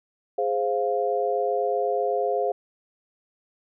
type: chord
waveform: sine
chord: F minor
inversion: first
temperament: equal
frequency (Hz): 415.3 / 523.3 / 698.5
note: Ab4 / C5 / F5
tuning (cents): 0 / 0 / 0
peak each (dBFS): -26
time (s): 0.38-2.52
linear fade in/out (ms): 5
effects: none